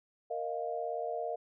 sine chord, Bb suspended fourth, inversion none, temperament just, 466.2 / 621.6 / 699.2 Hz, Bb4 / Eb5 / F5, 0 / -2 / +2 cents, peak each -38 / -38 / -37 dBFS, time 0.3-1.36 s, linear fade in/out 10 ms, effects none

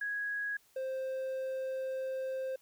sine / triangle tone pair in turn, 1660 / 525.3 Hz, G#6 / C5, -1 / +7 cents, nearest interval octave + minor sixth, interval 1992 cents, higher first, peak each -33 / -32 dBFS, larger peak second, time 0.01-0.57 / 0.76-2.56 s, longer second, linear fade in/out 5 ms, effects white hiss -67 dBFS RMS until 2.61 s

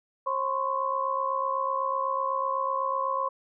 sine tone cluster, 537 / 1025 / 1093 Hz, C5 / C6 / C#6, +45 / -36 / -25 cents, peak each -32 / -29 / -29 dBFS, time 0.26-3.29 s, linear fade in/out 10 ms, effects none

